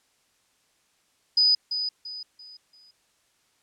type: tone with echo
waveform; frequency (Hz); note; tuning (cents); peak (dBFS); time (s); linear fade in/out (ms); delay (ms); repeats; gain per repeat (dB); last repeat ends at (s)
sine; 4978; D#8; 0; -16; 1.37-1.55; 5; 340; 4; -9; 2.91
effects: white hiss -67 dBFS RMS until 3.62 s + low-pass 9000 Hz 12 dB/octave